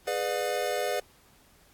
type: chord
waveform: square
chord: G# diminished seventh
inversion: none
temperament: just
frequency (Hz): 415.3 / 498.4 / 598 / 717.6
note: G#4 / B4 / D5 / F5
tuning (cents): 0 / +16 / +31 / +47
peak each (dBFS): -35 / -33 / -33 / -34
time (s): 0.07-1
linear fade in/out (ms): 5
effects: pink hiss -60 dBFS RMS until 1.73 s + AAC 64 kbps